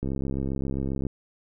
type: click train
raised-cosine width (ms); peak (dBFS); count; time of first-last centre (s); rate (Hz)
3; -17; 71; 0.03-1.067; 67.5
effects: none